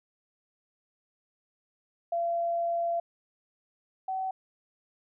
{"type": "tone pair in turn", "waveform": "sine", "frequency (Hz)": [682, 758.8], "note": ["F5", "F#5"], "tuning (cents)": [-41, 43], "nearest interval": "major second", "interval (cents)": 184, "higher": "second", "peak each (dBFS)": [-26, -29], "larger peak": "first", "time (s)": [[2.12, 3], [4.08, 4.31]], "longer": "first", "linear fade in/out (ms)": 5, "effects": []}